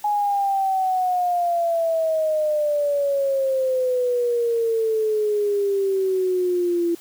sine exponential sweep, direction down, 838 to 338.4 Hz, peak -18 dBFS, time 0.04-6.95 s, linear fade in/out 5 ms, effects white hiss -47 dBFS RMS until 7 s

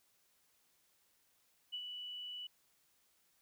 sine tone with ADSR envelope, 2960 Hz, F#7, in tune, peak -38 dBFS, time 1.72-2.47 s, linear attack 21 ms, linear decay 64 ms, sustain -5 dB, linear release 5 ms, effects white hiss -74 dBFS RMS until 3.41 s

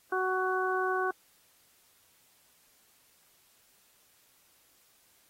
harmonic tone, 373 Hz, F#4, 14 cents sharp, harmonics 1 / 2 / 3 / 4, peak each -31 / -34 / -33 / -33 dBFS, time 0.12-1.11 s, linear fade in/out 5 ms, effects white hiss -65 dBFS RMS until 5.29 s + AAC 48 kbps

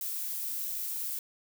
violet noise, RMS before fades -35 dBFS, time 0.01-1.19 s, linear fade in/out 2 ms, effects none

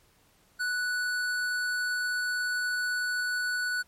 sine tone with hard clipping, 1480 Hz, F#6, in tune, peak -29 dBFS, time 0.59-3.83 s, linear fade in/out 20 ms, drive 13 dB, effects pink hiss -64 dBFS RMS until 3.87 s + MP3 64 kbps

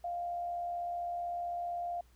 sine tone with frequency modulation, 698.5 Hz, F5, in tune, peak -34 dBFS, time 0.04-2.01 s, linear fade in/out 5 ms, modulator 75.7 Hz, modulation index 0.23, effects added 60 Hz sine -61 dBFS peak until 2.15 s + pink hiss -69 dBFS RMS until 2.15 s

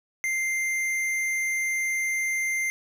sine tone with tanh clipping, 2093 Hz, C7, in tune, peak -26 dBFS, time 0.24-2.7 s, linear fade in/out 0 ms, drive 14 dB, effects none

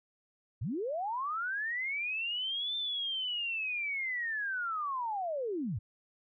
sine linear two-way sweep, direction up then down, 82.41 to 3581 to 82.41 Hz, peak -32 dBFS, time 0.61-5.79 s, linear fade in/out 10 ms, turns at 2.76 s, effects none

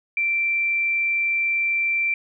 sine tone, 2349 Hz, D7, in tune, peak -19 dBFS, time 0.17-2.14 s, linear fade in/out 2 ms, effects none

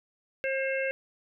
harmonic tone, 535 Hz, C5, 38 cents sharp, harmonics 1 / 3 / 4 / 5, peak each -29 / -34 / -35 / -36 dBFS, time 0.44-0.91 s, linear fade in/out 0 ms, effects none

